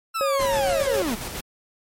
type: linear sweep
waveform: 40% pulse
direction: down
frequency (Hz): 1360 to 196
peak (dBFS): -23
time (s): 0.14-1.16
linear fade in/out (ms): 20
type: tone with vibrato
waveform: triangle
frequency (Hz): 549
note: C#5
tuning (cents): -17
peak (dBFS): -19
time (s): 0.21-1.02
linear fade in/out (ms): 0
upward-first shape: triangle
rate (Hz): 6.7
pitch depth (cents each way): 9
type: noise with tremolo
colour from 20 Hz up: pink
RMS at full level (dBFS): -31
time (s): 0.39-1.41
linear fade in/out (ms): 10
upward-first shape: square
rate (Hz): 7.3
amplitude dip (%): 35
effects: MP3 64 kbps